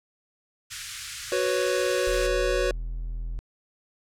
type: band-stop noise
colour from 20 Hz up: white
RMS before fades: -33 dBFS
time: 0.7-2.28 s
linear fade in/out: 20 ms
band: 120 to 1300 Hz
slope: 48 dB/octave
type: chord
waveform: square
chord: F# suspended fourth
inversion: none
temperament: equal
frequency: 370 / 493.9 / 554.4 Hz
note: F#4 / B4 / C#5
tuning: 0 / 0 / 0 cents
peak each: -28 dBFS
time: 1.32-2.71 s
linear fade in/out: 2 ms
type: tone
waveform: triangle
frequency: 41.2 Hz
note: E1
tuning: in tune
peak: -27 dBFS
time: 2.07-3.39 s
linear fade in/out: 0 ms
effects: low-pass 8000 Hz 12 dB/octave